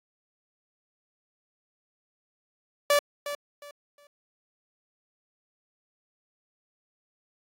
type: tone with echo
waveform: sawtooth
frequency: 579 Hz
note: D5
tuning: 25 cents flat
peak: -15 dBFS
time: 2.9-2.99 s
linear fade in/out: 2 ms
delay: 360 ms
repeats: 3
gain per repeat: -12 dB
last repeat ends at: 4.07 s
effects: AAC 64 kbps